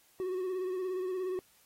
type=tone with vibrato; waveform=triangle; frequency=370 Hz; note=F#4; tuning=in tune; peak=-30 dBFS; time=0.2-1.39 s; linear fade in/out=0 ms; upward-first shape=sine; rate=17 Hz; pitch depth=42 cents each way; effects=white hiss -65 dBFS RMS until 1.65 s + AAC 48 kbps